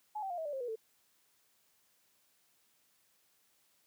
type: tone with pitch steps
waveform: sine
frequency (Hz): 848 / 773.1 / 704.9 / 642.7 / 585.9 / 534.2 / 487 / 444.1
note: G#5 / G5 / F5 / E5 / D5 / C5 / B4 / A4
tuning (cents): +36 / -24 / +16 / -44 / -4 / +36 / -24 / +16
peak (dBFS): -36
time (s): 0.15-0.758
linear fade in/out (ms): 10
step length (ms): 76
effects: white hiss -72 dBFS RMS until 3.86 s + high-pass 80 Hz 12 dB/octave